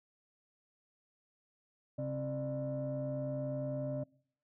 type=tone cluster; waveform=sine; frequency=135.2 / 266.2 / 597 Hz; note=C#3 / C4 / D5; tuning=-43 / +30 / +28 cents; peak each=-37 / -40 / -37 dBFS; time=1.98-4.04 s; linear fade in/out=10 ms; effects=noise-tail reverb RT60 0.6 s tail -24 dB re dry + tanh soft clip ceiling -29 dBFS